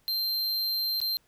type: tone with dropouts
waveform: square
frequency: 4149 Hz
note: C8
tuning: 15 cents flat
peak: -27 dBFS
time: 0.08-1.17 s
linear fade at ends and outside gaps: 0 ms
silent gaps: 1.002-1.015 s
effects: pink hiss -67 dBFS RMS until 1.27 s